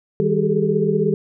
sine tone cluster, 159.3 / 199.9 / 387.2 / 417.4 / 433.3 Hz, D#3 / G3 / G4 / G#4 / A4, +41 / +34 / -21 / +9 / -27 cents, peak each -22 dBFS, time 0.2-1.14 s, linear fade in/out 0 ms, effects none

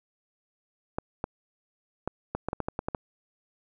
clicks, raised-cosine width 1 ms, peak -15 dBFS, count 11, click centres 0.985 / 1.241 / 2.076 / 2.35 / 2.486 / 2.531 / 2.603 / 2.685 / 2.791 / 2.885 / 2.948 s, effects none

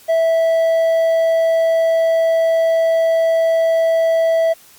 triangle tone, 656 Hz, E5, 9 cents flat, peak -10 dBFS, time 0.08-4.54 s, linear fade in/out 20 ms, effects white hiss -46 dBFS RMS until 4.78 s + Opus 48 kbps

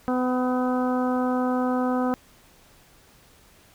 harmonic tone with a mistuned harmonic, 252.4 Hz, B3, 38 cents sharp, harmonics 1 / 2 / 3 / 4 / 5 / 6, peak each -23 / -28 / -30 / -34 / -33 / -40 dBFS, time 0.08-2.14 s, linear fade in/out 0 ms, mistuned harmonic 4, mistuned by -15 cents, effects pink hiss -55 dBFS RMS until 3.74 s

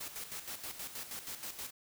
white noise with tremolo, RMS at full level -42 dBFS, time 0-1.71 s, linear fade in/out 10 ms, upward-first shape square, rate 6.3 Hz, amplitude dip 60%, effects none

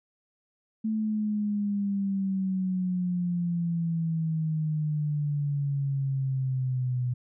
sine exponential sweep, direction down, 220 to 123.47 Hz, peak -25 dBFS, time 0.84-7.14 s, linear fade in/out 10 ms, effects none

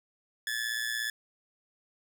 sawtooth tone with amplitude modulation, 1722 Hz, A6, 38 cents flat, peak -24 dBFS, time 0.47-1.1 s, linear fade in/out 2 ms, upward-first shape sine, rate 117 Hz, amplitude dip 70%, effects none

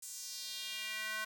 square tone with high-pass filter sweep, 216.3 Hz, A3, 29 cents flat, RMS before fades -42 dBFS, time 0.02-1.25 s, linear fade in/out 10 ms, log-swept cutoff 7900 to 1400 Hz, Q 2.2, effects 10-bit

